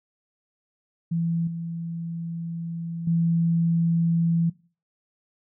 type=tone with level steps; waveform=sine; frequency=167.3 Hz; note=E3; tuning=26 cents sharp; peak=-22 / -29 / -19 dBFS; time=1.11-4.5 s; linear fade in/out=10 ms; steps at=1.47 / 3.07 s; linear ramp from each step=5 ms; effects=noise-tail reverb RT60 0.4 s tail -21 dB re dry